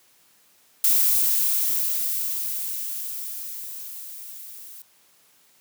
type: noise with level ramp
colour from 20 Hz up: violet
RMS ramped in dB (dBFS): -18 to -42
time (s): 0.84-4.82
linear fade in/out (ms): 2
effects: white hiss -59 dBFS RMS until 5.6 s + high-pass 100 Hz 12 dB/octave